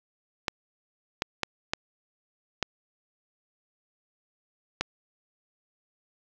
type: clicks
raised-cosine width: 0.2 ms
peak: -8 dBFS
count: 6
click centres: 0.482 / 1.221 / 1.433 / 1.735 / 2.627 / 4.81 s
effects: low-pass 6000 Hz 12 dB/octave + 7-bit